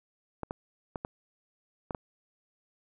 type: clicks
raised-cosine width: 1 ms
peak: -20 dBFS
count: 6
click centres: 0.433 / 0.509 / 0.958 / 1.049 / 1.908 / 1.948 s
effects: none